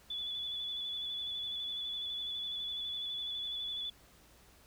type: tone with vibrato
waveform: sine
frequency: 3438 Hz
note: A7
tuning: 41 cents flat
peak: -36 dBFS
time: 0.1-3.9 s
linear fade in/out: 5 ms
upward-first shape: square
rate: 12 Hz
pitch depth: 21 cents each way
effects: added 57 Hz sine -68 dBFS peak until 4.66 s + pink hiss -62 dBFS RMS until 4.66 s